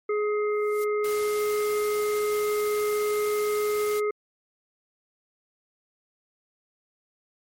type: harmonic tone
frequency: 419.7 Hz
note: G#4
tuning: 18 cents sharp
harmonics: 1 / 3 / 5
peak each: -23 / -33 / -37 dBFS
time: 0.09-4.11 s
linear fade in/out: 5 ms
type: noise with exponential growth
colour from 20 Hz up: violet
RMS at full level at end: -34 dBFS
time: 0.49-0.84 s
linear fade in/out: 0 ms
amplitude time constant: 75 ms
type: noise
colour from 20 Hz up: white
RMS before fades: -38 dBFS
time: 1.04-4 s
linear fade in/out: 5 ms
effects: MP3 64 kbps